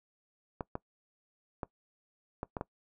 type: clicks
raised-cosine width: 1 ms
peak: -21 dBFS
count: 6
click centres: 0.608 / 0.754 / 1.632 / 2.431 / 2.568 / 2.611 s
effects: noise-tail reverb RT60 0.1 s tail -21 dB re dry